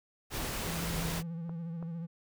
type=noise; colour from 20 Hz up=pink; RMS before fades=-36 dBFS; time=0.3-1.23 s; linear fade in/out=50 ms
type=tone with vibrato; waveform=triangle; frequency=167 Hz; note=E3; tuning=23 cents sharp; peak=-34 dBFS; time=0.66-2.07 s; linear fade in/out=20 ms; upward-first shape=sine; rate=14 Hz; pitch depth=49 cents each way
type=click train; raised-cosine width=1 ms; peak=-32 dBFS; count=4; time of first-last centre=0.83-1.827 s; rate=3.01 Hz
effects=none